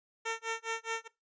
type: tone with tremolo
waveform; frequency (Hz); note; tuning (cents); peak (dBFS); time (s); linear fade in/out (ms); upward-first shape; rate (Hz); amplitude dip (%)
10% pulse; 452.8; A4; +50; -23; 0.25-1.08; 10; sine; 4.8; 100
effects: noise-tail reverb RT60 0.2 s tail -19 dB re dry + resampled to 16000 Hz